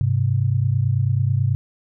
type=tone pair together; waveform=sine; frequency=101.63 / 130.81 Hz; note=G#2 / C3; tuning=-37 / 0 cents; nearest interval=major third; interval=437 cents; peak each=-19 dBFS; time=0.01-1.55 s; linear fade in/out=0 ms; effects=none